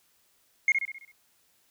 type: tone with echo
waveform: sine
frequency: 2150 Hz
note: C7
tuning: 47 cents sharp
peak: -16 dBFS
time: 0.68-0.72 s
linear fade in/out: 2 ms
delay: 66 ms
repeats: 6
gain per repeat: -6 dB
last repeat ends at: 1.116 s
effects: tanh soft clip ceiling -16 dBFS + white hiss -67 dBFS RMS until 1.7 s